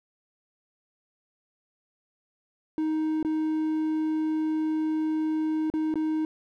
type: tone with dropouts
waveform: triangle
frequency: 312.8 Hz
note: D#4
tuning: 9 cents sharp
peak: -22 dBFS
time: 2.78-6.25 s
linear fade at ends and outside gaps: 1 ms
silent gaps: 3.228-3.248 / 5.701-5.738 / 5.941-5.956 s
effects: none